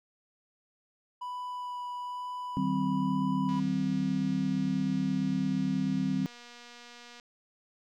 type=tone with vibrato; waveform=triangle; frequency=987.8 Hz; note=B5; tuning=in tune; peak=-33 dBFS; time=1.21-3.6 s; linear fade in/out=10 ms; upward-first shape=sine; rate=1.1 Hz; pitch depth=8 cents each way
type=chord; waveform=sine; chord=C minor; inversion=first; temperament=equal with one note detuned; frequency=155.56 / 192.52 / 261.6 Hz; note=Eb3 / G3 / C4; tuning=0 / -31 / 0 cents; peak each=-34 / -30 / -30 dBFS; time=2.57-6.26 s; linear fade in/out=0 ms
type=click train; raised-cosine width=0.2 ms; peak=-33 dBFS; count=891; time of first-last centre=3.49-7.198 s; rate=240 Hz
effects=none